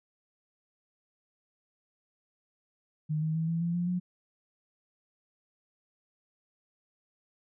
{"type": "tone with pitch steps", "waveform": "sine", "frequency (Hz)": [153.6, 157.64, 161.8, 166.06, 170.43, 174.92, 179.52], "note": ["D#3", "D#3", "E3", "E3", "F3", "F3", "F3"], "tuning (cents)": [-22, 23, -32, 13, -42, 3, 48], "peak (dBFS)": -27, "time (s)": [3.09, 4], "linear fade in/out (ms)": 20, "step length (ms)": 130, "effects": []}